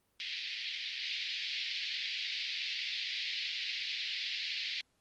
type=band-pass noise; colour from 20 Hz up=white; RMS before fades=-38 dBFS; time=0.2-4.81 s; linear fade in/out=0 ms; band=2000 to 4600 Hz; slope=48 dB/octave; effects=pink hiss -75 dBFS RMS until 5 s + Opus 32 kbps